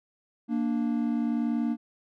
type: tone pair together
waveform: triangle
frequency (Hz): 233.1 / 293.7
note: A#3 / D4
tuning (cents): 0 / 0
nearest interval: major third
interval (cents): 400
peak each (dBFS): -24 / -28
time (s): 0.48-1.77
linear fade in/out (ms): 50
effects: none